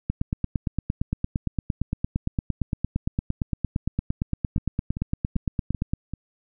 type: two click trains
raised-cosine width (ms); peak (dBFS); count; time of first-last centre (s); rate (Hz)
5; -18 / -11; 5 / 52; 4.58-6.136 / 0.1-5.935; 2.57 / 8.74
effects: none